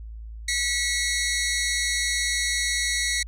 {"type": "tone pair together", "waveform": "15% pulse", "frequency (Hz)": [1944, 2182], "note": ["B6", "C#7"], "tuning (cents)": [-28, -28], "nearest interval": "major second", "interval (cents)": 200, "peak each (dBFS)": [-19, -20], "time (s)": [0.48, 3.23], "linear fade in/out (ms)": 5, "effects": ["added 55 Hz sine -35 dBFS peak until 3.27 s", "low-pass 12000 Hz 12 dB/octave"]}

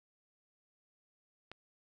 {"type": "click", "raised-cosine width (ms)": 0.3, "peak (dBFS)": -30, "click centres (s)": 1.516, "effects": []}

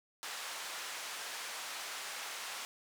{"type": "band-pass noise", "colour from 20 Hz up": "pink", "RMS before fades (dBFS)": -43, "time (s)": [0.23, 2.65], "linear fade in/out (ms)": 0, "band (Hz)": [960, 9500], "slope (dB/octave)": 12, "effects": []}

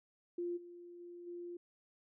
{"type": "tone with level steps", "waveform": "sine", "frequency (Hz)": 348.8, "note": "F4", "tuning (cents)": -2, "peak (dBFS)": [-36, -50, -48, -43], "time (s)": [0.38, 1.57], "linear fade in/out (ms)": 5, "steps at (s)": [0.56, 0.99, 1.26], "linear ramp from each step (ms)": 20, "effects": []}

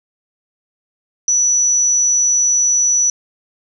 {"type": "tone", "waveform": "sine", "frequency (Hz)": 5920, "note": "F#8", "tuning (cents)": 0, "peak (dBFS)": -11, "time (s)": [1.28, 3.1], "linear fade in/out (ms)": 2, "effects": []}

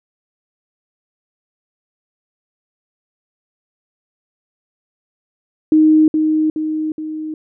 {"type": "tone with echo", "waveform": "sine", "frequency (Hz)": 311.1, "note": "D#4", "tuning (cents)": 0, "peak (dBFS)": -7, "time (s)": [5.72, 6.08], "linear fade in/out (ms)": 2, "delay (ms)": 420, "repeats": 3, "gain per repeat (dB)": -5, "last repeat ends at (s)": 7.34, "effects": []}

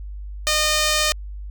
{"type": "tone", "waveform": "5% pulse", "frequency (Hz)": 611, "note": "D#5", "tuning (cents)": -32, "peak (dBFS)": -6, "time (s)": [0.47, 1.12], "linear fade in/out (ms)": 0, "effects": ["added 50 Hz sine -30 dBFS peak until 1.5 s"]}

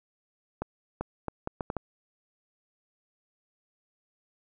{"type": "accelerating click train", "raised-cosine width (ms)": 1, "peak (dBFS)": -17, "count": 7, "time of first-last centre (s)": [0.62, 1.767], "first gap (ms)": 390, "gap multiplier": 0.7, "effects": []}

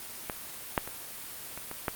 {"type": "clicks", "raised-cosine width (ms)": 0.5, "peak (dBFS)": [-16, -8, -23, -24, -23, -12], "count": 6, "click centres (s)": [0.298, 0.778, 0.876, 1.576, 1.714, 1.882], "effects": ["white hiss -42 dBFS RMS until 1.95 s", "Opus 32 kbps"]}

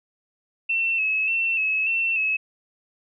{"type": "tone with vibrato", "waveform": "sine", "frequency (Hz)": 2637, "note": "E7", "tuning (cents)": 0, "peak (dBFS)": -20, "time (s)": [0.69, 2.37], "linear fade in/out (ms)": 10, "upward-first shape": "square", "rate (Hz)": 1.7, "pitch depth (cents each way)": 38, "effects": []}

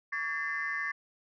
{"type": "tone cluster", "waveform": "sine", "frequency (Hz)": [1133, 1639, 1792, 2044], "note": ["C#6", "G#6", "A6", "C7"], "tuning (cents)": [37, -23, 31, -41], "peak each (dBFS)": [-38, -39, -33, -36], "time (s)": [0.12, 0.92], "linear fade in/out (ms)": 10, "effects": ["tanh soft clip ceiling -24 dBFS"]}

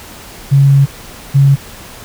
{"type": "tone pair in turn", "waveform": "sine", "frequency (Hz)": [138.59, 138.59], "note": ["C#3", "C#3"], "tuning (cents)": [0, 0], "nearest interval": "unison", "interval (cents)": 0, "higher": "neither", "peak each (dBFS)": -4, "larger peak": "neither", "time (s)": [[0.51, 0.86], [1.34, 1.56]], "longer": "first", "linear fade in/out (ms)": 20, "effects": ["pink hiss -33 dBFS RMS until 2.04 s"]}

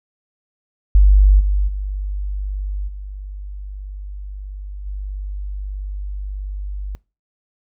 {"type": "tone with level steps", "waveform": "sine", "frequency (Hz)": 49.22, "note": "G1", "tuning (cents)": 8, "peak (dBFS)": [-6, -13, -20, -27, -23], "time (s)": [0.95, 6.95], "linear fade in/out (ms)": 0, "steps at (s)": [1.39, 1.67, 2.87, 4.85], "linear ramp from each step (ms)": 20, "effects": ["noise-tail reverb RT60 0.3 s tail -24 dB re dry"]}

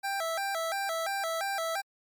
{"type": "tone with vibrato", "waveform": "25% pulse", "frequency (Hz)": 720, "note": "F#5", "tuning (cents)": -47, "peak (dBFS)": -26, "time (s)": [0.03, 1.82], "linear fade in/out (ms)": 20, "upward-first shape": "square", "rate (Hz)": 2.9, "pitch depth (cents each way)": 160, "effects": ["MP3 96 kbps"]}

